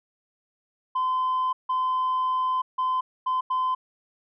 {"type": "tone bursts at uneven times", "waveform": "sine", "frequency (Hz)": 1026, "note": "C6", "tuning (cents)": -34, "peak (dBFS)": -20, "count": 5, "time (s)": [[0.95, 1.53], [1.69, 2.62], [2.78, 3.01], [3.26, 3.41], [3.5, 3.75]], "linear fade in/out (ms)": 10, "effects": ["tanh soft clip ceiling -20 dBFS"]}